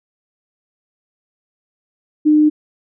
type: tone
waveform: sine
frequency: 303.3 Hz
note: D#4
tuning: 44 cents flat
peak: -8 dBFS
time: 2.25-2.5 s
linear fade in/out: 20 ms
effects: none